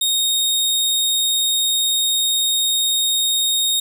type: tone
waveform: sawtooth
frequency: 3718 Hz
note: A#7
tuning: 5 cents flat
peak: -13 dBFS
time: 0.01-3.8 s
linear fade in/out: 5 ms
effects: none